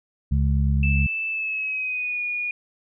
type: harmonic tone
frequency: 69.3 Hz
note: C#2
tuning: in tune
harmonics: 1 / 2 / 3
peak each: -19 / -23 / -28 dBFS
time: 0.31-1.07 s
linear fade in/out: 10 ms
type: tone with pitch glide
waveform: sine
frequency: 2637 to 2446 Hz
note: E7 to D#7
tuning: 0 to -30 cents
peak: -24 dBFS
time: 0.83-2.51 s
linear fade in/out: 2 ms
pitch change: -130 cents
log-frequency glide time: 1.3-2.22 s
effects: none

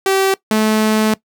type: tone pair in turn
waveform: sawtooth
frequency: 386.1 / 216.7 Hz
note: G4 / A3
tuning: -26 / -26 cents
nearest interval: minor seventh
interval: 1000 cents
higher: first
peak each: -8 dBFS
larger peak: neither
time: 0.06-0.34 / 0.51-1.14 s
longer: second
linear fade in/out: 2 ms
effects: noise-tail reverb RT60 0.1 s tail -20 dB re dry

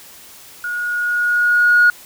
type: tone with level ramp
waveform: sine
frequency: 1445 Hz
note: F#6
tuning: 41 cents flat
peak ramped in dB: -21 to -6 dBFS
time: 0.64-1.9 s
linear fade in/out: 2 ms
effects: tanh soft clip ceiling -4 dBFS + white hiss -41 dBFS RMS until 2.05 s

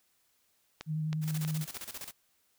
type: click train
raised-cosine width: 0.2 ms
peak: -22 dBFS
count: 4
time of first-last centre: 0.81-1.768 s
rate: 3.13 Hz
type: tone with vibrato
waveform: sine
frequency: 155.56 Hz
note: D#3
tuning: in tune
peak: -30 dBFS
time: 0.86-1.66 s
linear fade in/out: 50 ms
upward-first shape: square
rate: 10 Hz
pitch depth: 15 cents each way
type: noise with tremolo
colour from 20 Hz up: white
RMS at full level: -41 dBFS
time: 1.21-2.13 s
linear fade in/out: 50 ms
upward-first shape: square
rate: 15 Hz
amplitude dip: 75%
effects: white hiss -72 dBFS RMS until 2.58 s

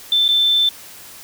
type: tone with dropouts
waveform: sine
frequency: 3540 Hz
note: A7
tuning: 10 cents sharp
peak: -12 dBFS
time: 0.12-0.69 s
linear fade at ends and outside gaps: 2 ms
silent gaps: 0.281-0.288 s
effects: white hiss -39 dBFS RMS until 1.23 s

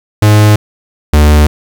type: tone pair in turn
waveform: 45% pulse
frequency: 105.6 / 74.67 Hz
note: G#2 / D2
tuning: +29 / +29 cents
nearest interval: tritone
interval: 600 cents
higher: first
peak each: -3 dBFS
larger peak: neither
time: 0.22-0.56 / 1.13-1.47 s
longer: neither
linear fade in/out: 5 ms
effects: 7-bit

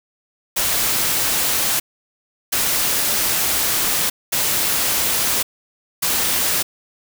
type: noise bursts at uneven times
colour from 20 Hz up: white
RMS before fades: -19 dBFS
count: 4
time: 0.56-1.8 / 2.52-4.1 / 4.32-5.43 / 6.02-6.63 s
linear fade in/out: 10 ms
effects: none

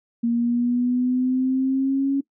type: exponential sweep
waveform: sine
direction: up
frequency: 233.1 to 277.2 Hz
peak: -18 dBFS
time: 0.23-2.21 s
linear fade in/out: 10 ms
effects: noise-tail reverb RT60 0.1 s tail -20 dB re dry

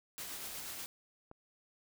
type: noise with tremolo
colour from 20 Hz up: white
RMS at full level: -43 dBFS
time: 0.18-0.86 s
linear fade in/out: 0 ms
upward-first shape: sine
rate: 8.3 Hz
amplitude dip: 25%
type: click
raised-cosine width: 1 ms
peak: -36 dBFS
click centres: 1.314 s
effects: none

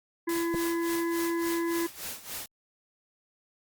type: harmonic tone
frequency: 336.9 Hz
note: E4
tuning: 38 cents sharp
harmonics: 1 / 3 / 5 / 6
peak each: -27 / -37 / -41 / -43 dBFS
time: 0.27-1.87 s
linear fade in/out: 10 ms
type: noise with tremolo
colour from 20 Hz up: white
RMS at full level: -36 dBFS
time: 0.29-2.46 s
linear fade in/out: 2 ms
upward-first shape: sine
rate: 3.5 Hz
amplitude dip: 80%
type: clicks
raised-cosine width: 2 ms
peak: -21 dBFS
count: 2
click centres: 0.542 / 0.548 s
effects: Opus 48 kbps

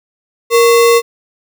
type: tone with sample-and-hold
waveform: sine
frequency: 467.8 Hz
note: A#4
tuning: 6 cents sharp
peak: -5 dBFS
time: 0.5-1.02 s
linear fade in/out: 50 ms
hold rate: 1575 Hz
effects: none

